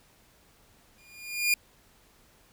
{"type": "tone with exponential growth", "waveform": "sawtooth", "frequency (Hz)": 2422, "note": "D#7", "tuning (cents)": -47, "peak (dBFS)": -16, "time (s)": [0.98, 1.54], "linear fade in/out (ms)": 2, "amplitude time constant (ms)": 120, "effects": ["pink hiss -61 dBFS RMS until 2.52 s"]}